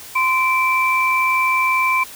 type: tone pair together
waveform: sine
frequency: 1034.7 / 2335 Hz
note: C6 / D7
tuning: -20 / -11 cents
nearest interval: octave + major second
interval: 1409 cents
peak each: -17 dBFS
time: 0.15-2.04 s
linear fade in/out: 10 ms
effects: white hiss -37 dBFS RMS until 2.15 s